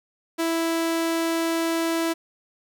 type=tone; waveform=sawtooth; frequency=330 Hz; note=E4; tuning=2 cents sharp; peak=-18 dBFS; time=0.38-2.14 s; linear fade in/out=20 ms; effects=10-bit